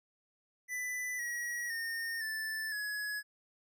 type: tone with pitch steps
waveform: square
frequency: 1992 / 1910.9 / 1833 / 1758.3 / 1686.7 Hz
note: B6 / A#6 / A#6 / A6 / G#6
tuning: +14 / +42 / -30 / -2 / +26 cents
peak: -36 dBFS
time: 0.68-3.23 s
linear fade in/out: 50 ms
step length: 510 ms
effects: none